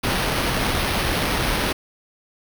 pink noise with sample-and-hold, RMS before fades -22 dBFS, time 0.03-1.73 s, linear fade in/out 10 ms, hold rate 7350 Hz, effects none

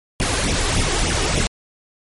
pink noise with flanger, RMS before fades -19 dBFS, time 0.2-1.47 s, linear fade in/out 0 ms, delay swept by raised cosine 0.32 to 2.72 ms, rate 3.4 Hz, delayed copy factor +0.7, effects MP3 48 kbps

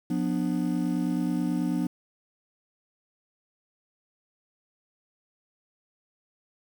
triangle chord, B diminished, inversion second, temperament just, 177.8 / 246.9 / 296.3 Hz, F3 / B3 / D4, +31 / 0 / +15 cents, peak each -27 dBFS, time 0.1-1.87 s, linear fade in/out 5 ms, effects 8-bit

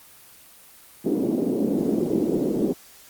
white band-pass noise, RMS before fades -23 dBFS, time 1.04-2.74 s, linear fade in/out 20 ms, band 200 to 370 Hz, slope 24 dB/octave, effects white hiss -49 dBFS RMS until 3.09 s + Opus 24 kbps

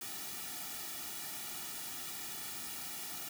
white noise with comb filter, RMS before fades -43 dBFS, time 0.01-3.29 s, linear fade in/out 5 ms, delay 1.9 ms, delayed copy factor -0.85, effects none

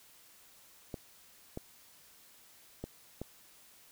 clicks, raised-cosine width 2 ms, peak -25 dBFS, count 4, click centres 0.942 / 1.574 / 2.84 / 3.216 s, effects white hiss -60 dBFS RMS until 3.91 s

